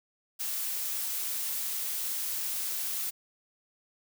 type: noise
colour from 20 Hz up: blue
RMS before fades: -33 dBFS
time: 0.39-3.11 s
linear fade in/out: 20 ms
effects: none